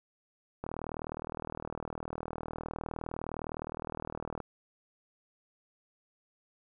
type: click train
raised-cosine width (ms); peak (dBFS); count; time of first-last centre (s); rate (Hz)
1; -23; 150; 0.64-4.403; 39.6
effects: none